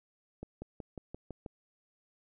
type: accelerating click train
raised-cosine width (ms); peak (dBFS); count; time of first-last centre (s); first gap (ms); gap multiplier
2; -28; 7; 0.43-1.462; 190; 0.96
effects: none